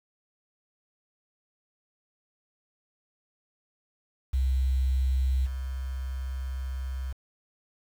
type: tone with level steps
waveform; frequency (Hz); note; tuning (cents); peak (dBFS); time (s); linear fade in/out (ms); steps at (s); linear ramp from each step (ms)
sine; 65.41; C2; 0; -22 / -30; 4.33-7.13; 10; 5.45; 20
effects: 8-bit